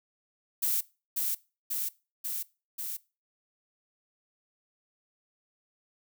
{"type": "noise with echo", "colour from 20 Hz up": "violet", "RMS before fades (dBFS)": -28, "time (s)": [0.62, 0.81], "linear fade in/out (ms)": 10, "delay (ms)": 540, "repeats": 4, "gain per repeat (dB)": -2, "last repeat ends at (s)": 2.97, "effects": ["noise-tail reverb RT60 0.3 s tail -21 dB re dry"]}